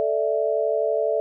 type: chord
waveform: sine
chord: A suspended fourth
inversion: none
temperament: equal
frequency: 440 / 587.3 / 659.3 Hz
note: A4 / D5 / E5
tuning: 0 / 0 / 0 cents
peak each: -24 dBFS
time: 0-1.2 s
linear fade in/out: 0 ms
effects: none